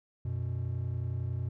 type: tone pair together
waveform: triangle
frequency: 91.3 / 122.29 Hz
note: F#2 / B2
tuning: -23 / -17 cents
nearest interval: perfect fourth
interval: 506 cents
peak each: -32 / -31 dBFS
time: 0.25-1.49 s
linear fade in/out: 5 ms
effects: tanh soft clip ceiling -21 dBFS